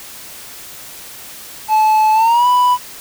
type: tone with pitch glide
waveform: triangle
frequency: 866 to 989 Hz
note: A5 to B5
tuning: -28 to +2 cents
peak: -7 dBFS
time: 1.68-2.78 s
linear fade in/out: 50 ms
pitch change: +230 cents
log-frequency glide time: 2.13-2.47 s
effects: white hiss -34 dBFS RMS until 3 s